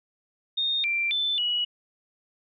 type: tone with pitch steps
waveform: sine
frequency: 3681 / 2359 / 3524 / 2922 Hz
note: A#7 / D7 / A7 / F#7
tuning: -23 / +7 / +2 / -22 cents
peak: -23 dBFS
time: 0.57-1.65 s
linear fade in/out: 10 ms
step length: 270 ms
effects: none